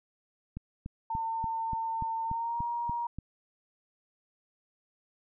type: click train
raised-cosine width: 5 ms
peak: -25 dBFS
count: 10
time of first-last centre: 0.57-3.186 s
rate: 3.44 Hz
type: tone with pitch glide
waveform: sine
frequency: 903 to 945.7 Hz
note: A5 to A#5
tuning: +45 to +25 cents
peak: -30 dBFS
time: 1.1-3.07 s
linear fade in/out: 5 ms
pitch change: +80 cents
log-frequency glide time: 2.23-2.62 s
effects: none